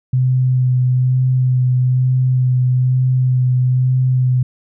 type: tone with vibrato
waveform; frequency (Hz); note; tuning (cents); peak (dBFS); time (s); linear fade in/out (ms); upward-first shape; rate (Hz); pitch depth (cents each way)
sine; 127.5; C3; -44; -11; 0.13-4.43; 5; sine; 1.1; 15
effects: none